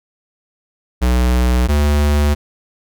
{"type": "tone pair in turn", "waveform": "square", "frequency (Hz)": [61.74, 73.41], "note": ["B1", "D2"], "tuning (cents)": [0, 0], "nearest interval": "minor third", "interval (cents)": 300, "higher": "second", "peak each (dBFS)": -12, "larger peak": "neither", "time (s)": [[1.01, 1.68], [1.68, 2.35]], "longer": "neither", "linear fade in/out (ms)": 20, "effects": []}